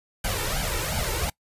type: noise with flanger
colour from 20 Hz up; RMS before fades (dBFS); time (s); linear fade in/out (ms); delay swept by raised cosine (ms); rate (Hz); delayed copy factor
pink; -27; 0.24-1.3; 5; 1.3 to 2.25; 2.8; +0.9
effects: noise-tail reverb RT60 0.1 s tail -23 dB re dry + resampled to 32000 Hz